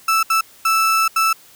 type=tone bursts at uneven times; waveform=35% pulse; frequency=1318.5 Hz; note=E6; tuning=in tune; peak=-12 dBFS; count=4; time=0.08-0.23 / 0.3-0.41 / 0.65-1.08 / 1.16-1.33 s; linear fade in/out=5 ms; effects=white hiss -47 dBFS RMS until 1.55 s